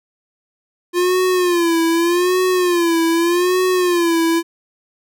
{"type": "tone with vibrato", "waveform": "square", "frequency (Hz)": 349.2, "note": "F4", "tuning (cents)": 0, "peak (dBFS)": -14, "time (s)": [0.93, 4.43], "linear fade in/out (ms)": 50, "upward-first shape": "sine", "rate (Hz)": 0.83, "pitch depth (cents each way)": 99, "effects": []}